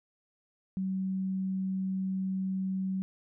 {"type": "tone", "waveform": "sine", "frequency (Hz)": 189.7, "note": "F#3", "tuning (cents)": 43, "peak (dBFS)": -29, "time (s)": [0.77, 3.02], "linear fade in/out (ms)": 0, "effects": []}